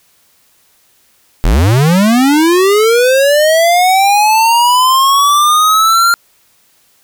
square linear sweep, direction up, 34.15 to 1396.9 Hz, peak -7 dBFS, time 1.44-6.14 s, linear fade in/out 0 ms, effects white hiss -52 dBFS RMS until 7.03 s

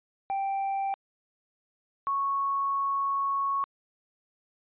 triangle / sine tone pair in turn, 784 / 1105.5 Hz, G5 / C#6, 0 / -5 cents, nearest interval tritone, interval 595 cents, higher second, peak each -25 dBFS, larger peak neither, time 0.3-0.94 / 2.07-3.64 s, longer second, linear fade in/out 0 ms, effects resampled to 8000 Hz

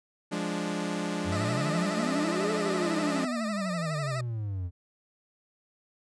sawtooth chord, D diminished, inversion first, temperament equal, 174.61 / 207.7 / 293.7 Hz, F3 / Ab3 / D4, 0 / 0 / 0 cents, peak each -30 dBFS, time 0.31-3.26 s, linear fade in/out 20 ms
triangle exponential two-way sweep, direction up then down, 85.5 to 442.7 to 85.5 Hz, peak -28 dBFS, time 1.24-4.71 s, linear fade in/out 50 ms, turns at 2.52 s
20% pulse tone with vibrato, 630 Hz, D#5, 21 cents sharp, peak -28 dBFS, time 1.32-4.21 s, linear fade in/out 5 ms, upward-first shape sine, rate 12 Hz, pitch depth 95 cents each way
effects resampled to 22050 Hz

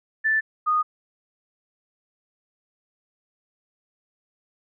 sine tone pair in turn, 1760 / 1235.2 Hz, A6 / D#6, 0 / -13 cents, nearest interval tritone, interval 613 cents, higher first, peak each -18 dBFS, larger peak neither, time 0.24-0.41 / 0.66-0.83 s, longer neither, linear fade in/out 20 ms, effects none

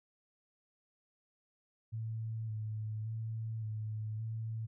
sine tone with vibrato, 110 Hz, A2, in tune, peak -36 dBFS, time 1.92-4.67 s, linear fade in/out 20 ms, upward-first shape square, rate 0.88 Hz, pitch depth 27 cents each way, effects none

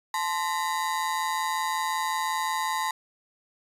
35% pulse ring-modulated tone, 957 Hz, A#5, 45 cents sharp, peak -21 dBFS, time 0.14-2.91 s, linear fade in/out 2 ms, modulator 82.7 Hz, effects resampled to 32000 Hz

